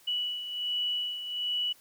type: beating tone pair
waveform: sine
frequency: 2947 / 2948.3 Hz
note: F#7 / F#7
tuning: -8 / -7 cents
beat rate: 1.3 Hz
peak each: -37 / -30 dBFS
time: 0.07-1.73 s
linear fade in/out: 10 ms
effects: white hiss -59 dBFS RMS until 1.8 s